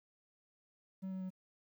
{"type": "tone with pitch steps", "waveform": "triangle", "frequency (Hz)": [190, 188.25, 186.52], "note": ["F#3", "F#3", "F#3"], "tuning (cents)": [46, 30, 14], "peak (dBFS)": -37, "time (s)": [1.02, 1.305], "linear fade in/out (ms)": 20, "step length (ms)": 95, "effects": ["12-bit"]}